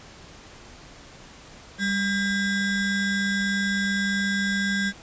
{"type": "ring-modulated tone", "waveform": "square", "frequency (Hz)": 900, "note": "A5", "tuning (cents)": 39, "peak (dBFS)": -20, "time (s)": [1.78, 4.93], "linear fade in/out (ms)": 50, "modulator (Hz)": 703, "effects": ["pink hiss -46 dBFS RMS until 5.02 s", "resampled to 16000 Hz"]}